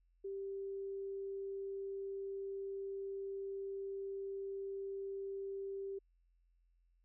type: tone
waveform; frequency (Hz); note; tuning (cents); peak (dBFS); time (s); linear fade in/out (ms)
sine; 392; G4; 0; -40; 0.24-5.99; 10
effects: added 43 Hz sine -70 dBFS peak until 7.04 s